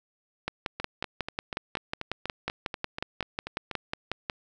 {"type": "two click trains", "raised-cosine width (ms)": 0.3, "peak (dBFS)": [-13, -17], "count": [22, 13], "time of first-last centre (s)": [[0.48, 4.298], [0.8, 3.713]], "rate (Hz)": [5.5, 4.12], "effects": []}